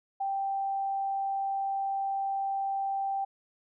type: tone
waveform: sine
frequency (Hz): 784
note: G5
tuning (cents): 0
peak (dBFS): -28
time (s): 0.2-3.25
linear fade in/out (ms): 10
effects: none